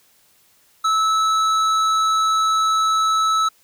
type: tone with hard clipping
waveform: sine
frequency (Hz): 1305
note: E6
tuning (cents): -18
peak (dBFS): -17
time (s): 0.84-3.49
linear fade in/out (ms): 10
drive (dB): 10
effects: white hiss -57 dBFS RMS until 3.63 s